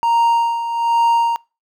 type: tone with tremolo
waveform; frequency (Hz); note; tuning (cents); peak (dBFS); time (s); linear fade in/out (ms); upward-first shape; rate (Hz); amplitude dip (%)
triangle; 931; A#5; -2; -9; 0.03-1.36; 0; sine; 1.2; 65
effects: noise-tail reverb RT60 0.3 s tail -25 dB re dry